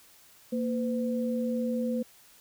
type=tone pair together; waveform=sine; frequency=232.2 / 507 Hz; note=A#3 / B4; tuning=-7 / +45 cents; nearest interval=octave + major second; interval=1352 cents; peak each=-28 / -32 dBFS; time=0.52-2.03 s; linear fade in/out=10 ms; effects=white hiss -57 dBFS RMS until 2.4 s